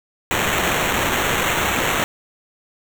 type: noise with sample-and-hold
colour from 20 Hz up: white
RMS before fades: -20 dBFS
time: 0.31-2.04 s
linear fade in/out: 0 ms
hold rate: 4900 Hz
effects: none